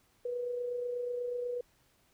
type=tone with amplitude modulation; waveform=sine; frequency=488.3 Hz; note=B4; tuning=20 cents flat; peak=-31 dBFS; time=0.25-1.61 s; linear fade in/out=5 ms; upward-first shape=sine; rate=28.2 Hz; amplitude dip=40%; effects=pink hiss -69 dBFS RMS until 2.13 s